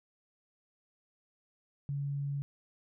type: tone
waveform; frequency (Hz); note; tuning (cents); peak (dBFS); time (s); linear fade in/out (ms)
sine; 141.3; C#3; +34; -32; 1.89-2.42; 0
effects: none